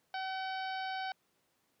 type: harmonic tone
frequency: 760 Hz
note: F#5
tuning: 46 cents sharp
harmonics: 1 / 2 / 3 / 4 / 5 / 6 / 7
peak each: -37 / -42 / -48 / -49 / -51 / -51 / -55 dBFS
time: 0.14-1.12 s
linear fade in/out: 2 ms
effects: pink hiss -75 dBFS RMS until 1.8 s + high-pass 150 Hz 12 dB/octave